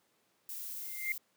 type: noise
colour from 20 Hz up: violet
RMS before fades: -42 dBFS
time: 0.49-1.18 s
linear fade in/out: 2 ms
type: tone with exponential growth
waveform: sine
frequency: 2100 Hz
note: C7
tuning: 6 cents sharp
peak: -28 dBFS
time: 0.8-1.12 s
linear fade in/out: 2 ms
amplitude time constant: 68 ms
effects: pink hiss -73 dBFS RMS until 1.36 s + high-pass 200 Hz 12 dB/octave